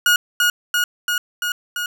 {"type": "tone with echo", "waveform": "30% pulse", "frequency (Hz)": 1442, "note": "F#6", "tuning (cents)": -45, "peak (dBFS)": -9, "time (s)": [0.06, 0.16], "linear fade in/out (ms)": 2, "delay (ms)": 340, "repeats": 5, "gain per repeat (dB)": -2, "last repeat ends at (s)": 1.86, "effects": []}